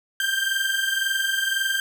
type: tone pair together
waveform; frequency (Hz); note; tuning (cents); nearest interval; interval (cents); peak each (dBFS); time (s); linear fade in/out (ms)
30% pulse; 1568 / 1589.9; G6 / G6; 0 / +24; unison; 24; -22; 0.2-1.8; 2
effects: none